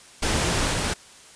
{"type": "noise with level steps", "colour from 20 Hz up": "pink", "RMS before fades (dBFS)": [-23, -25], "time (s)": [0.22, 0.94], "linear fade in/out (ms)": 10, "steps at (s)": 0.72, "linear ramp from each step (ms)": 20, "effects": ["white hiss -48 dBFS RMS until 1.35 s", "resampled to 22050 Hz"]}